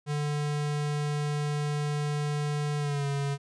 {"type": "tone with pitch glide", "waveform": "square", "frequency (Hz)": [147.5, 140.68], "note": ["D3", "C#3"], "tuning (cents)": [8, 26], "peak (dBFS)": -28, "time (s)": [0.06, 3.38], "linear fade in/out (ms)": 50, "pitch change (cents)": -82, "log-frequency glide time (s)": [2.78, 3.06], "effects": ["resampled to 22050 Hz"]}